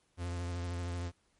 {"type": "tone with vibrato", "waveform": "45% pulse", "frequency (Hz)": 87.31, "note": "F2", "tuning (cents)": 0, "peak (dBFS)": -35, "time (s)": [0.17, 1.12], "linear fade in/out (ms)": 50, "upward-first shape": "triangle", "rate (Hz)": 13, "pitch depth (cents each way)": 41, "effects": ["pink hiss -73 dBFS RMS until 1.39 s", "MP3 48 kbps"]}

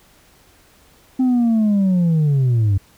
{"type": "linear sweep", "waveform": "sine", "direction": "down", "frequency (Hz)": [261.6, 93.9], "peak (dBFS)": -10, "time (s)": [1.19, 2.78], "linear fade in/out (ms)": 10, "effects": ["tanh soft clip ceiling -12 dBFS", "pink hiss -52 dBFS RMS until 2.97 s"]}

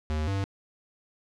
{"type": "tone pair in turn", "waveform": "square", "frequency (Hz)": [77.1, 98.04], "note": ["D#2", "G2"], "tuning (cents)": [-15, 1], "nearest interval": "major third", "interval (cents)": 416, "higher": "second", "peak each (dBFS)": -27, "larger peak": "neither", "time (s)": [[0.1, 0.27], [0.27, 0.44]], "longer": "neither", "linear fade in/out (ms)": 0, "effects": ["low-pass 6000 Hz 12 dB/octave"]}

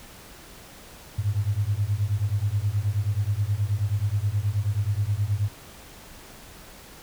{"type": "beating tone pair", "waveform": "sine", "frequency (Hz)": [98, 107.4], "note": ["G2", "A2"], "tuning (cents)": [0, -41], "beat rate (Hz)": 9.4, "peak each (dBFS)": -25, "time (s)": [1.18, 5.49], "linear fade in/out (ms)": 10, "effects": ["pink hiss -46 dBFS RMS until 7.02 s"]}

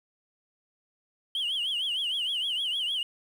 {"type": "tone with vibrato", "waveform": "sine", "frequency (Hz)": 3077, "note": "G7", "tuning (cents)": -33, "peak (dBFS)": -25, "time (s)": [1.35, 3.03], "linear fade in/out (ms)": 2, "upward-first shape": "triangle", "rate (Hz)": 6.5, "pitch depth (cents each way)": 180, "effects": ["tanh soft clip ceiling -25 dBFS", "9-bit"]}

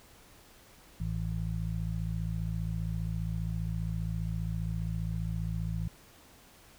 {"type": "harmonic tone", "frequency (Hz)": 55, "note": "A1", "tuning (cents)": 0, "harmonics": [1, 2, 3], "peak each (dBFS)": [-35, -35, -35], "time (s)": [1, 5.88], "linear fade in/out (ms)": 5, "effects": ["pink hiss -57 dBFS RMS until 6.78 s"]}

